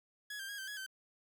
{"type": "tone with pitch steps", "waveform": "sawtooth", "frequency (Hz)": [1680, 1582, 1643, 1557, 1673, 1546], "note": ["G#6", "G6", "G#6", "G6", "G#6", "G6"], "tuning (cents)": [19, 15, -19, -12, 12, -24], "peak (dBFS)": -38, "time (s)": [0.3, 0.864], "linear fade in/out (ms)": 5, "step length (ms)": 94, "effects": ["11-bit"]}